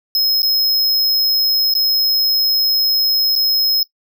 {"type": "tone with dropouts", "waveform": "square", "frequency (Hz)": 5140, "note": "E8", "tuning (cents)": -45, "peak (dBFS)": -13, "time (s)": [0.15, 3.83], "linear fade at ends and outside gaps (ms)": 1, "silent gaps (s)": [[0.42, 0.43], [1.738, 1.751], [3.354, 3.361]], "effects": ["noise-tail reverb RT60 0.1 s tail -21 dB re dry"]}